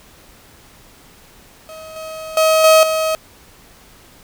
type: tone with level steps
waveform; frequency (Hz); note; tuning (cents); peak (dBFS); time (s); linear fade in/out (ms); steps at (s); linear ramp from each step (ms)
35% pulse; 635; D#5; +35; -31 / -26 / -9 / -5 / -14; 1.69-3.15; 0; 1.96 / 2.37 / 2.64 / 2.83; 2
effects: pink hiss -46 dBFS RMS until 4.23 s

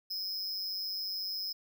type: tone with amplitude modulation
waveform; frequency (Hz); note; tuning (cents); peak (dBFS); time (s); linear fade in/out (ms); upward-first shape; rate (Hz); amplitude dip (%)
square; 5120; D#8; +49; -31; 0.1-1.53; 10; sine; 194; 85
effects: none

